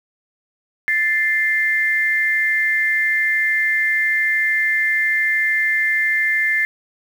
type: tone pair together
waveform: sine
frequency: 1760 / 2093 Hz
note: A6 / C7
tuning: 0 / 0 cents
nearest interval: minor third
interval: 300 cents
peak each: -18 dBFS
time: 0.88-6.65 s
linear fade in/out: 0 ms
effects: 7-bit